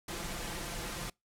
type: noise with comb filter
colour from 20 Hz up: pink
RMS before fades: -39 dBFS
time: 0.08-1.1 s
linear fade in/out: 5 ms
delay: 5.8 ms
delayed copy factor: +0.5
effects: noise-tail reverb RT60 0.2 s tail -26 dB re dry + low-pass 12000 Hz 12 dB/octave